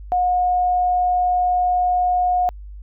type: tone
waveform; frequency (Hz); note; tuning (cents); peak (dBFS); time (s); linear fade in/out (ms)
sine; 722; F#5; -43; -15; 0.12-2.49; 0
effects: added 50 Hz sine -33 dBFS peak until 2.82 s